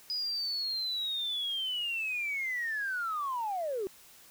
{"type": "linear sweep", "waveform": "sine", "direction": "down", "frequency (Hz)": [4978, 364.4], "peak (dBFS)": -30, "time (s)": [0.1, 3.87], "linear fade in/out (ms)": 0, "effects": ["tanh soft clip ceiling -26 dBFS", "white hiss -56 dBFS RMS until 4.3 s"]}